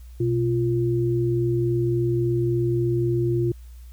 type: tone pair together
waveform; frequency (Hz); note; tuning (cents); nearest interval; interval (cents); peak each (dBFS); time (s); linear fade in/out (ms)
sine; 123.47 / 347.2; B2 / F4; 0 / -10; octave + tritone; 1790; -22; 0.2-3.52; 5
effects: added 60 Hz sine -39 dBFS peak until 3.92 s + white hiss -59 dBFS RMS until 3.92 s